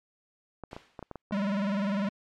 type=clicks; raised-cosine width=1 ms; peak=-25 dBFS; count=8; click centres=0.637 / 0.731 / 0.765 / 0.992 / 1.027 / 1.113 / 1.157 / 1.31 s
type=noise with exponential decay; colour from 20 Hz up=white; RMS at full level=-44 dBFS; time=0.71-1.22 s; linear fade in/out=2 ms; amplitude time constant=110 ms
type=tone with vibrato; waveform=square; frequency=200 Hz; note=G3; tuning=35 cents sharp; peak=-27 dBFS; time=1.32-2.09 s; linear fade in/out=5 ms; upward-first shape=square; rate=20 Hz; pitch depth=76 cents each way
effects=low-pass 3000 Hz 12 dB/octave + MP3 96 kbps